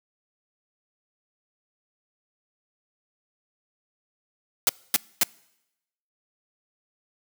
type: noise bursts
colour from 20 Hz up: white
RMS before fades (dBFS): -19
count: 3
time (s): 4.67-5.233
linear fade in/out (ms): 0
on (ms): 21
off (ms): 250
effects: noise-tail reverb RT60 0.9 s tail -25 dB re dry + high-pass 150 Hz 12 dB/octave